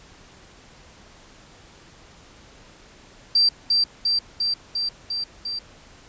sine tone with echo, 4699 Hz, D8, in tune, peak -14 dBFS, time 3.35-3.49 s, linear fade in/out 5 ms, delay 350 ms, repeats 6, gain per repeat -2 dB, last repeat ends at 5.59 s, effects pink hiss -49 dBFS RMS until 6.08 s + resampled to 16000 Hz

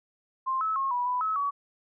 sine tone with pitch steps, 1053 / 1299 / 1082 / 978 / 993 / 1290 / 1132 Hz, C6 / E6 / C#6 / B5 / B5 / E6 / C#6, +11 / -26 / -42 / -17 / +9 / -38 / +36 cents, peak -25 dBFS, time 0.46-1.51 s, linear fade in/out 20 ms, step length 150 ms, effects none

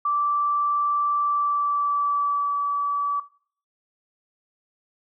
sine tone with pitch glide, 1167 to 1148.9 Hz, D6 to D6, -11 to -38 cents, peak -20 dBFS, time 0.05-3.2 s, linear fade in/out 5 ms, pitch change -27 cents, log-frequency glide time 1.19-2.56 s, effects noise-tail reverb RT60 0.5 s tail -20 dB re dry

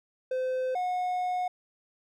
triangle tone pair in turn, 514 / 726.9 Hz, C5 / F#5, -31 / -31 cents, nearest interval tritone, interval 600 cents, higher second, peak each -25 dBFS, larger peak neither, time 0.31-0.75 / 0.75-1.48 s, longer second, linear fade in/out 5 ms, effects none

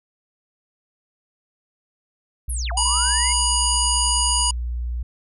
sine tone, 59.9 Hz, A#1, 48 cents sharp, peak -23 dBFS, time 2.48-5.03 s, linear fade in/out 5 ms
sine linear two-way sweep, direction down then up, 11620 to 659.3 to 2197 Hz, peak -28 dBFS, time 2.49-3.33 s, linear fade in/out 10 ms, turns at 2.72 s
harmonic tone, 969 Hz, B5, 33 cents flat, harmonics 1 / 3 / 5 / 7 / 9 / 10, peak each -25 / -25 / -25 / -25 / -25 / -25 dBFS, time 2.77-4.51 s, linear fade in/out 5 ms
effects none

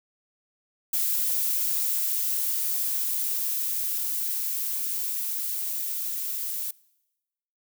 violet noise with level ramp, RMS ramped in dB -25 to -31 dBFS, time 0.93-6.71 s, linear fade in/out 5 ms, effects noise-tail reverb RT60 1.0 s tail -24 dB re dry

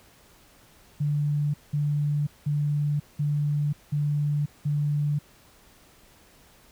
sine tone bursts, 146.83 Hz, D3, in tune, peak -22 dBFS, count 6, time 1-5.19 s, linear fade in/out 10 ms, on 540 ms, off 190 ms, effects pink hiss -56 dBFS RMS until 6.71 s

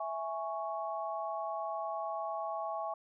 sine chord, C# minor, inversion first, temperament equal, 659.3 / 830.6 / 1108.7 Hz, E5 / G#5 / C#6, 0 / 0 / 0 cents, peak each -38 / -39 / -40 dBFS, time 0-2.94 s, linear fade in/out 5 ms, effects none

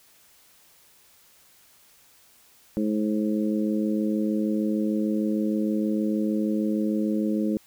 harmonic tone, 106.5 Hz, G#2, 44 cents sharp, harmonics 2 / 3 / 4 / 5, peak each -24 / -27 / -34 / -34 dBFS, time 2.77-7.57 s, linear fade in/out 0 ms, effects white hiss -57 dBFS RMS until 7.66 s

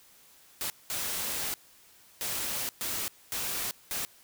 white noise bursts at uneven times, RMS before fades -33 dBFS, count 6, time 0.61-0.7 / 0.9-1.54 / 2.21-2.69 / 2.81-3.08 / 3.32-3.71 / 3.91-4.05 s, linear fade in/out 0 ms, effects white hiss -58 dBFS RMS until 4.23 s

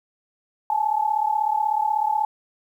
sine tone pair together, 840 / 876.3 Hz, G#5 / A5, +19 / -7 cents, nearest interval minor second, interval 74 cents, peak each -22 dBFS, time 0.7-2.25 s, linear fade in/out 2 ms, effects 9-bit

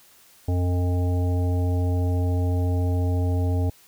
harmonic tone, 89.3 Hz, F2, 39 cents sharp, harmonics 1 / 3 / 5 / 7 / 9, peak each -20 / -30 / -34 / -37 / -39 dBFS, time 0.48-3.7 s, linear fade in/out 5 ms, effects white hiss -54 dBFS RMS until 3.87 s

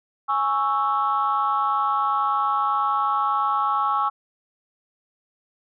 sine chord, C# minor, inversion second, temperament equal, 830.6 / 1108.7 / 1318.5 Hz, G#5 / C#6 / E6, 0 / 0 / 0 cents, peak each -24 / -22 / -23 dBFS, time 0.28-4.1 s, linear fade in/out 20 ms, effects tanh soft clip ceiling -12 dBFS

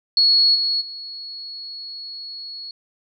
sine tone with level steps, 4352 Hz, C#8, 33 cents flat, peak -12 / -18 / -31 dBFS, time 0.17-2.71 s, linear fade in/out 2 ms, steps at 0.54 / 0.8 s, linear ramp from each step 20 ms, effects none

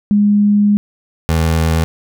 sine / 25% pulse tone pair in turn, 205.9 / 80.96 Hz, G#3 / E2, -15 / -31 cents, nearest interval octave + major third, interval 1616 cents, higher first, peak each -8 dBFS, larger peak neither, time 0.11-0.77 / 1.29-1.84 s, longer first, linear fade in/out 0 ms, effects none

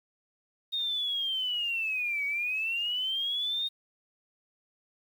sine linear two-way sweep, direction down then up, 3718 to 2242 to 3718 Hz, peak -28 dBFS, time 0.72-3.69 s, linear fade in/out 20 ms, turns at 2.25 s, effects 9-bit

